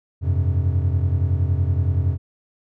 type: chord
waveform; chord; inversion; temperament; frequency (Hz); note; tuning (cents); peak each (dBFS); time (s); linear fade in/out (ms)
triangle; F suspended second; none; equal; 87.31 / 98 / 130.81; F2 / G2 / C3; 0 / 0 / 0; -17 / -21 / -23; 0.21-2.18; 50
effects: none